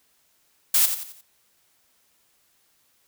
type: noise with echo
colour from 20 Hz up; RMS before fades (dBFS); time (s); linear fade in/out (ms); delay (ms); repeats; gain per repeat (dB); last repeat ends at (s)
blue; -18; 0.74-0.86; 5; 88; 4; -8; 1.212
effects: white hiss -65 dBFS RMS until 3.07 s